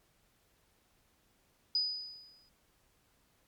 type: tone with exponential decay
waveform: sine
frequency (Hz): 4969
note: D#8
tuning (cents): -3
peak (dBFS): -26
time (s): 1.75-2.49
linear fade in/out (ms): 2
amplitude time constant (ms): 160
effects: pink hiss -71 dBFS RMS until 3.47 s + MP3 96 kbps